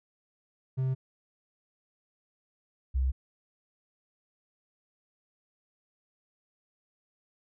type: tone pair in turn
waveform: triangle / sine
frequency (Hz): 130.81 / 65.14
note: C3 / C2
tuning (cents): 0 / -7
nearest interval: octave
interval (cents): 1207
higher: first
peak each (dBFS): -24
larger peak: neither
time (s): 0.77-0.95 / 2.94-3.12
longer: neither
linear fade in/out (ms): 20
effects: none